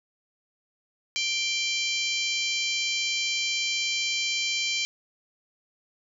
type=harmonic tone with a mistuned harmonic; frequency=784 Hz; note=G5; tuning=in tune; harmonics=3 / 4 / 5 / 6 / 7 / 8 / 9; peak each=-29 / -31 / -33 / -35 / -36 / -37 / -38 dBFS; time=1.16-4.85 s; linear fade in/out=0 ms; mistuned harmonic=5; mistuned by=+67 cents; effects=10-bit